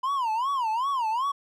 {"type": "tone with vibrato", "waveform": "triangle", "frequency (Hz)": 990, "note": "B5", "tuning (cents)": 4, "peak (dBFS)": -22, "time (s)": [0.03, 1.32], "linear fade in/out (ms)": 10, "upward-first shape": "sine", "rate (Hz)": 2.6, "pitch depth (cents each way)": 230, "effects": []}